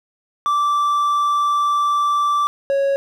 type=tone pair in turn; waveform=triangle; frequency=1168 / 552.5 Hz; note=D6 / C#5; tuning=-10 / -6 cents; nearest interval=octave + minor second; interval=1296 cents; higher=first; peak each=-13 dBFS; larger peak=neither; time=0.46-2.47 / 2.7-2.96 s; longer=first; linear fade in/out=0 ms; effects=none